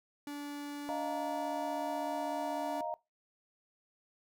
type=tone; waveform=45% pulse; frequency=289.3 Hz; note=D4; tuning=26 cents flat; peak=-39 dBFS; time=0.27-2.81 s; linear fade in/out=2 ms
type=chord; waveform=sine; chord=Eb suspended second; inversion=none; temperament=equal; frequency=622.3 / 698.5 / 932.3 Hz; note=Eb5 / F5 / Bb5; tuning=0 / 0 / 0 cents; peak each=-39 dBFS; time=0.89-2.94 s; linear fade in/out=0 ms
effects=noise-tail reverb RT60 0.2 s tail -20 dB re dry